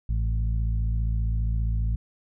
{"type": "harmonic tone with a mistuned harmonic", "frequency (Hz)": 55, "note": "A1", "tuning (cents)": 0, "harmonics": [1, 2, 3, 4], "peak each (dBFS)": [-23, -29, -39, -45], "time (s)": [0.09, 1.96], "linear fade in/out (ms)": 5, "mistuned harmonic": 3, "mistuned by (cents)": 21, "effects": []}